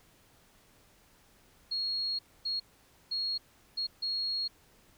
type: tone bursts at uneven times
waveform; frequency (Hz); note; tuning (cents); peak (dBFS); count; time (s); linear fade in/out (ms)
sine; 4299; C8; +46; -30; 5; 1.71-2.19 / 2.45-2.6 / 3.11-3.38 / 3.77-3.87 / 4.02-4.48; 10
effects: pink hiss -63 dBFS RMS until 4.97 s